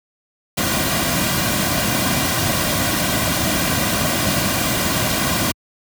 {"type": "noise with comb filter", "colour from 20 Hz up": "pink", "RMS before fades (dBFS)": -19, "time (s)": [0.57, 5.52], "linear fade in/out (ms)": 10, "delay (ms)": 2.3, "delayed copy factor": -0.6, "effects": ["high-pass 60 Hz 12 dB/octave"]}